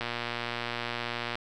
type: click train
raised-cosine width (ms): 0.3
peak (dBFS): -16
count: 161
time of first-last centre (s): 0.01-1.355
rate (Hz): 119
effects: none